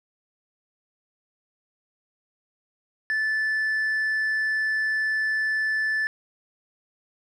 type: tone with hard clipping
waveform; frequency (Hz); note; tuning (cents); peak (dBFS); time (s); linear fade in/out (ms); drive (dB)
triangle; 1749; A6; -11; -21; 3.1-6.07; 0; 1
effects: none